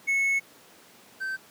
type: tone pair in turn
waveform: triangle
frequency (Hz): 2197 / 1549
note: C#7 / G6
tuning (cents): -16 / -21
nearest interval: tritone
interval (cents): 605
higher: first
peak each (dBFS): -20 / -27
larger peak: first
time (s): 0.07-0.4 / 1.2-1.37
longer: first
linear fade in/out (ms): 20
effects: pink hiss -53 dBFS RMS until 1.5 s + high-pass 200 Hz 12 dB/octave